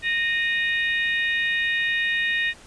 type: harmonic tone with a mistuned harmonic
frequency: 618 Hz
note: D#5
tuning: 12 cents flat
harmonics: 3 / 4 / 5 / 6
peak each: -22 / -28 / -33 / -31 dBFS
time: 0.02-2.54 s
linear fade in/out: 50 ms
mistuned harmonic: 5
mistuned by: -120 cents
effects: pink hiss -48 dBFS RMS until 2.66 s + resampled to 22050 Hz